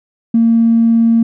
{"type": "tone with tanh clipping", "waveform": "triangle", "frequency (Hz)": 229.3, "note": "A#3", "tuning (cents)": -28, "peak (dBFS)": -7, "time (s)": [0.34, 1.23], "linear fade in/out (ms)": 5, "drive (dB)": 4, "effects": []}